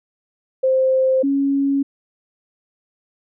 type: tone pair in turn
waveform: sine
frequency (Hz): 523.3 / 277.2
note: C5 / C#4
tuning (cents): 0 / 0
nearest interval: major seventh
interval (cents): 1100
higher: first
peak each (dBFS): -13 / -15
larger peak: first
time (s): 0.63-1.23 / 1.23-1.83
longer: neither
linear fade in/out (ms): 10
effects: none